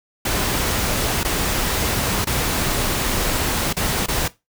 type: noise with dropouts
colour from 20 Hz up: pink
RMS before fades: -21 dBFS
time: 0.25-4.28 s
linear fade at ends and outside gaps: 5 ms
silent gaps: 1.233-1.247 / 2.246-2.269 / 3.729-3.766 / 4.062-4.083 s
effects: noise-tail reverb RT60 0.2 s tail -17 dB re dry